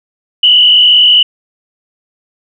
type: tone with frequency modulation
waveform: sine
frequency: 2960 Hz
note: F#7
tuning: in tune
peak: -3 dBFS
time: 0.43-1.23 s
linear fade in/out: 5 ms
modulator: 44.5 Hz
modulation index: 2.1
effects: none